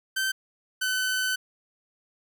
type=tone pair in turn; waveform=sawtooth; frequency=1547 / 1514.3 Hz; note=G6 / F#6; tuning=-23 / +40 cents; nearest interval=unison; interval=37 cents; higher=first; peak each=-21 dBFS; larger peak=neither; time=0.16-0.32 / 0.81-1.36 s; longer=second; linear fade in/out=10 ms; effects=none